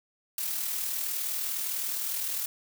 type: noise with amplitude modulation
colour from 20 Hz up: blue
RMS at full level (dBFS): -30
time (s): 0.38-2.46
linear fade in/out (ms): 2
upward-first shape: sine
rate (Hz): 39.8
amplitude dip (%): 40
effects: none